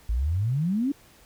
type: exponential sweep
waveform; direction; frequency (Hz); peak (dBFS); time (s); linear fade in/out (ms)
sine; up; 52.1 to 293.7; -22; 0.09-0.92; 5
effects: pink hiss -55 dBFS RMS until 1.25 s